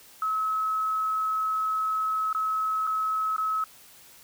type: tone with dropouts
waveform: sine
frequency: 1288 Hz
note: E6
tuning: 41 cents flat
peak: -24 dBFS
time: 0.22-3.64 s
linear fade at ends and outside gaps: 2 ms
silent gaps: 2.329-2.348 / 2.869-2.873 / 3.364-3.381 s
effects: white hiss -52 dBFS RMS until 4.23 s